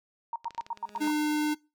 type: tone bursts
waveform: sine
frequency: 930 Hz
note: A#5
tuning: 4 cents flat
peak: -29 dBFS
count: 7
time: 0.33-1.103 s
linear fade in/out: 2 ms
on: 29 ms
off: 95 ms
type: clicks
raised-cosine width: 0.2 ms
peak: -28 dBFS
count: 10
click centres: 0.445 / 0.507 / 0.548 / 0.579 / 0.61 / 0.665 / 0.774 / 0.892 / 0.96 / 1.045 s
type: tone with exponential growth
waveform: 20% pulse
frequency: 207.9 Hz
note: G#3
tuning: 2 cents sharp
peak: -34 dBFS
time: 0.62-1.08 s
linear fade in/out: 5 ms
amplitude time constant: 100 ms
type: tone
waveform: square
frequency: 301.5 Hz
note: D4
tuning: 46 cents sharp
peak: -26 dBFS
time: 1-1.55 s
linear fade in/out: 20 ms
effects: noise-tail reverb RT60 0.3 s tail -24 dB re dry